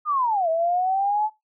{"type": "linear two-way sweep", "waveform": "sine", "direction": "down then up", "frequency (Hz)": [1244.5, 641, 869], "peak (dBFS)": -19, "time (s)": [0.05, 1.3], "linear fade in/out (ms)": 50, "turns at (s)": 0.49, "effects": ["noise-tail reverb RT60 0.2 s tail -21 dB re dry"]}